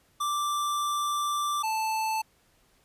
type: tone pair in turn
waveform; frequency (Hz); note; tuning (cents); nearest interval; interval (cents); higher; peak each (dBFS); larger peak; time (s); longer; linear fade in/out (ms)
square; 1174.7 / 879.2; D6 / A5; 0 / -2; perfect fourth; 502; first; -27; neither; 0.2-1.63 / 1.63-2.22; first; 10
effects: pink hiss -65 dBFS RMS until 2.84 s + resampled to 32000 Hz